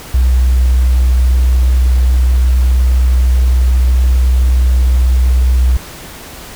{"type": "tone with tanh clipping", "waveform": "triangle", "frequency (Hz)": 62.8, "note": "B1", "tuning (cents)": 30, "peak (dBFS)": -6, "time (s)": [0.14, 5.77], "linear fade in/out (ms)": 5, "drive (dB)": 2, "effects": ["pink hiss -31 dBFS RMS until 6.55 s"]}